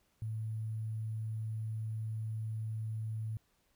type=tone with sample-and-hold; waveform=sine; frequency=110 Hz; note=A2; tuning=in tune; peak=-35 dBFS; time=0.22-3.37 s; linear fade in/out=0 ms; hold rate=11025 Hz; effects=pink hiss -74 dBFS RMS until 3.75 s